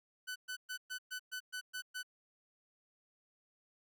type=tone bursts; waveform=sawtooth; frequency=1500 Hz; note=F#6; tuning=23 cents sharp; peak=-36 dBFS; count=9; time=0.27-2.031 s; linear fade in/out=20 ms; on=89 ms; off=120 ms; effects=none